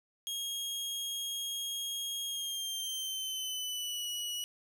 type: tone with pitch glide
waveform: sawtooth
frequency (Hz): 3265 to 2926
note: G#7 to F#7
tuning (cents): -30 to -20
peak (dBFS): -32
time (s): 0.27-4.44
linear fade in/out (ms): 0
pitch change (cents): -190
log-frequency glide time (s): 2.26-4.08
effects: none